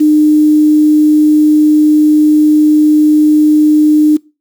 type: tone with quantisation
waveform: sine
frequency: 303.5 Hz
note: D#4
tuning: 43 cents flat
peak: -4 dBFS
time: 0-4.17 s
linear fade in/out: 10 ms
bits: 5
effects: noise-tail reverb RT60 0.3 s tail -23 dB re dry